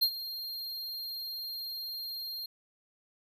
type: tone with ADSR envelope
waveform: square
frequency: 4206 Hz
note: C8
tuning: 8 cents sharp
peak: -22 dBFS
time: 0.01-2.46 s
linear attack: 18 ms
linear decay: 69 ms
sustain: -15 dB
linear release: 5 ms
effects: none